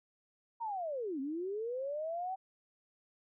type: linear two-way sweep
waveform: sine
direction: down then up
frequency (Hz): 948 to 260 to 772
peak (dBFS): -35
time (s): 0.6-2.36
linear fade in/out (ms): 20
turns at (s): 1.2
effects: none